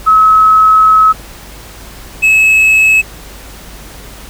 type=tone pair in turn; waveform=sine / triangle; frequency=1286 / 2585 Hz; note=E6 / E7; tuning=-43 / -34 cents; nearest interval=octave; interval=1209 cents; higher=second; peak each=-3 dBFS; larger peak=neither; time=0.06-1.13 / 2.22-3.02 s; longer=first; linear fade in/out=20 ms; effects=added 50 Hz sine -33 dBFS peak until 4.29 s + pink hiss -33 dBFS RMS until 4.29 s